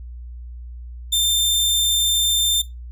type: tone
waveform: sawtooth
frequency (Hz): 3587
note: A7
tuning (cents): +33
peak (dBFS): -13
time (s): 1.12-2.62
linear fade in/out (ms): 10
effects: noise-tail reverb RT60 0.2 s tail -17 dB re dry + added 60 Hz sine -32 dBFS peak until 2.91 s